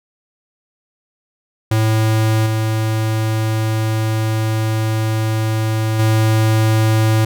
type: tone with level steps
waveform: square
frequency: 110 Hz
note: A2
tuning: in tune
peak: -13 / -16 / -12 dBFS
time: 1.71-7.25 s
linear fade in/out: 5 ms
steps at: 2.46 / 5.99 s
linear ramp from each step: 5 ms
effects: none